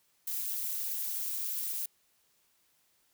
violet noise with amplitude modulation, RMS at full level -31 dBFS, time 0.27-1.86 s, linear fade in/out 5 ms, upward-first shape sine, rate 217 Hz, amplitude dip 90%, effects white hiss -71 dBFS RMS until 3.13 s

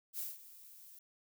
violet noise with ADSR envelope, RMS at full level -39 dBFS, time 0.13-0.99 s, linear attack 63 ms, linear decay 180 ms, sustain -17 dB, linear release 3 ms, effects none

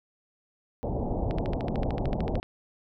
pink low-pass noise, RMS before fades -29 dBFS, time 0.83-2.4 s, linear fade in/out 0 ms, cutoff 820 Hz, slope 48 dB/octave
click train, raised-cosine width 0.3 ms, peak -22 dBFS, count 16, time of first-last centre 1.31-2.429 s, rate 13.4 Hz
effects none

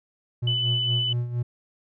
triangle tone with tremolo, 120.8 Hz, B2, 38 cents flat, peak -20 dBFS, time 0.42-1.43 s, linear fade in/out 10 ms, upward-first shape sine, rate 4.3 Hz, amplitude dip 65%
sine tone, 2996 Hz, F#7, 21 cents sharp, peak -23 dBFS, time 0.47-1.13 s, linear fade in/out 5 ms
effects none

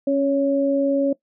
sine tone pair together, 275.9 / 557.6 Hz, C#4 / C#5, -8 / +10 cents, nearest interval octave, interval 1218 cents, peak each -19 dBFS, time 0.07-1.13 s, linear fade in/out 5 ms, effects noise-tail reverb RT60 0.1 s tail -19 dB re dry

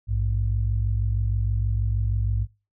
sine tone pair together, 57.49 / 103.83 Hz, A#1 / G#2, -23 / 0 cents, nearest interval minor seventh, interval 1023 cents, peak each -23 dBFS, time 0.07-2.47 s, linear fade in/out 50 ms, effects noise-tail reverb RT60 0.3 s tail -24 dB re dry + tanh soft clip ceiling -13 dBFS

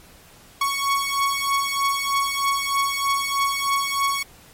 sawtooth beating tone pair, 1108.7 / 1111.9 Hz, C#6 / C#6, 0 / +5 cents, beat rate 3.2 Hz, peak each -20 / -19 dBFS, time 0.61-4.23 s, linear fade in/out 5 ms, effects pink hiss -49 dBFS RMS until 4.53 s + MP3 64 kbps

